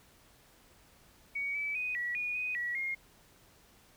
sine tone with pitch steps, 2249 / 2301 / 2493 / 1934 / 2453 / 2494 / 1930 / 2136 Hz, C#7 / D7 / D#7 / B6 / D#7 / D#7 / B6 / C7, +24 / -36 / +3 / -37 / -25 / +3 / -40 / +35 cents, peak -32 dBFS, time 1.35-2.95 s, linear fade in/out 10 ms, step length 200 ms, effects pink hiss -62 dBFS RMS until 3.96 s

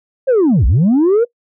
sine linear two-way sweep, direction down then up, 553 to 49 to 488.7 Hz, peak -6 dBFS, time 0.27-1.25 s, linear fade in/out 20 ms, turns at 0.66 s, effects noise-tail reverb RT60 0.1 s tail -22 dB re dry + tanh soft clip ceiling -7 dBFS

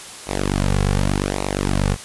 sawtooth tone with flanger, 48.52 Hz, G1, 17 cents flat, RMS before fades -20 dBFS, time 0.26-1.97 s, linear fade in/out 50 ms, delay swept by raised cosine 0.61 to 3.31 ms, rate 0.86 Hz, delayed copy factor -0.85, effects white hiss -36 dBFS RMS until 2.04 s + resampled to 24000 Hz

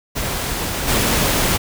pink noise with level steps, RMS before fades -23 / -17 dBFS, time 0.15-1.58 s, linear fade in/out 20 ms, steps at 0.87 s, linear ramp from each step 20 ms, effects none

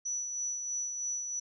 sine tone with tremolo, 5920 Hz, F#8, in tune, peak -31 dBFS, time 0.05-1.4 s, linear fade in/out 10 ms, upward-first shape sine, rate 3.1 Hz, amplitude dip 40%, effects none

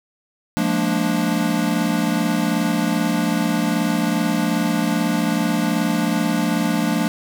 square chord, Bb dominant seventh, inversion second, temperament equal with one note detuned, 174.61 / 210.6 / 233.1 / 293.7 Hz, F3 / Ab3 / Bb3 / D4, 0 / +24 / 0 / 0 cents, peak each -24 dBFS, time 0.57-7.08 s, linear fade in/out 0 ms, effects none

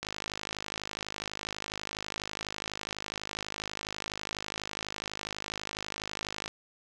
click train, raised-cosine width 0.2 ms, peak -17 dBFS, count 337, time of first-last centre 0.03-6.479 s, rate 52.1 Hz, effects none

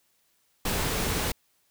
sine tone in noise, 440 Hz, A4, in tune, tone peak -38 dBFS, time 0.91-1.23 s, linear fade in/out 5 ms, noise pink, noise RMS -28 dBFS, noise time 0.65-1.32 s, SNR -13 dB, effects white hiss -69 dBFS RMS until 1.7 s

